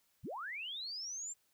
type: linear sweep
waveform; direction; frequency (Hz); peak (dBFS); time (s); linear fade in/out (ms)
sine; up; 51 to 7459; -40; 0.23-1.34; 20
effects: white hiss -75 dBFS RMS until 1.53 s